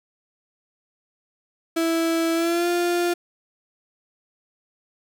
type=tone with pitch glide; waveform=35% pulse; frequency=329.6 to 349 Hz; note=E4 to F4; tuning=0 to -1 cents; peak=-18 dBFS; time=1.76-3.14 s; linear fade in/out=10 ms; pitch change=+99 cents; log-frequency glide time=2.34-2.68 s; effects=none